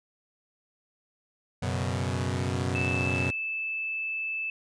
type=chord; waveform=sawtooth; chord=F# suspended fourth; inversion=none; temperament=equal; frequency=92.5 / 123.47 / 138.59 Hz; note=F#2 / B2 / C#3; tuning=0 / 0 / 0 cents; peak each=-26 / -27 / -31 dBFS; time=1.62-3.31 s; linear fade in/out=10 ms
type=tone; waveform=sine; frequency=2628 Hz; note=E7; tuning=6 cents flat; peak=-29 dBFS; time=2.75-4.5 s; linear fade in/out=2 ms
effects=resampled to 22050 Hz